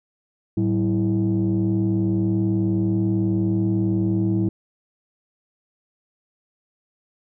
sine tone cluster, 108.5 / 188.6 / 327.1 Hz, A2 / F#3 / E4, -24 / +33 / -13 cents, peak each -21 dBFS, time 0.57-4.49 s, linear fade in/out 5 ms, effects tanh soft clip ceiling -13 dBFS

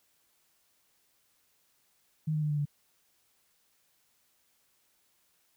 sine tone with pitch steps, 155.56 / 152.98 / 150.43 / 147.94 / 145.48 Hz, D#3 / D#3 / D3 / D3 / D3, 0 / -29 / +42 / +13 / -16 cents, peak -27 dBFS, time 2.27-2.655 s, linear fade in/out 10 ms, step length 77 ms, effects white hiss -71 dBFS RMS until 5.56 s

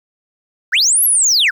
sine linear two-way sweep, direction up then down, 1287 to 11730 to 1334 Hz, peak -7 dBFS, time 0.72-1.51 s, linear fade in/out 20 ms, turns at 1.04 s, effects tanh soft clip ceiling -9 dBFS + 8-bit

